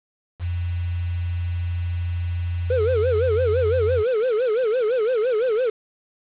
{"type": "tone", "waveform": "sine", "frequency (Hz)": 87.1, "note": "F2", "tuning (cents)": -4, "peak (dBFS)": -22, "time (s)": [0.39, 4.04], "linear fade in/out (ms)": 50}
{"type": "tone with vibrato", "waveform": "triangle", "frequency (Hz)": 468.2, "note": "A#4", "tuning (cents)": 8, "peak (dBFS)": -16, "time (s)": [2.7, 5.7], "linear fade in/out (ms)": 5, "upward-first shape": "sine", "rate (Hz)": 5.9, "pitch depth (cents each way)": 190}
{"effects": ["resampled to 8000 Hz", "7-bit"]}